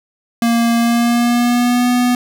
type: tone with pitch glide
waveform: square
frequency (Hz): 233.1 to 246.1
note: A#3 to B3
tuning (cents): 0 to -6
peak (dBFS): -12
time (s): 0.42-2.15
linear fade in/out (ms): 2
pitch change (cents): +94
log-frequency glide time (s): 0.77-1.88
effects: none